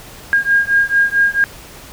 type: beating tone pair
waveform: sine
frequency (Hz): 1619 / 1623.5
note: G#6 / G#6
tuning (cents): -45 / -40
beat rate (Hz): 4.5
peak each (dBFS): -14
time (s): 0.33-1.44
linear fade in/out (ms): 0
effects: pink hiss -37 dBFS RMS until 1.92 s